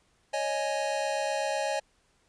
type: chord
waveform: square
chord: C# suspended second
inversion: none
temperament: equal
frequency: 554.4 / 622.3 / 830.6 Hz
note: C#5 / D#5 / G#5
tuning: 0 / 0 / 0 cents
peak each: -33 dBFS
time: 0.33-1.8 s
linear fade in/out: 10 ms
effects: pink hiss -68 dBFS RMS until 2.28 s + resampled to 22050 Hz